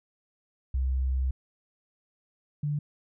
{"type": "tone pair in turn", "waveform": "sine", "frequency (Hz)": [65.1, 147.16], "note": ["C2", "D3"], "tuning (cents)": [-8, 4], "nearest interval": "octave + major second", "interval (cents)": 1412, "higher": "second", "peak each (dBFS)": [-24, -26], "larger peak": "first", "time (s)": [[0.74, 1.31], [2.63, 2.79]], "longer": "first", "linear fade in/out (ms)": 5, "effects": []}